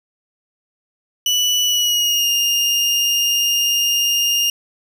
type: tone with pitch glide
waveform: 30% pulse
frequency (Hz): 2960 to 2823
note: F#7 to F7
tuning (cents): 0 to +18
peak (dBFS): -12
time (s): 1.26-4.5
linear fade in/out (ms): 2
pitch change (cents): -82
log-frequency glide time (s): 1.65-2.31
effects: none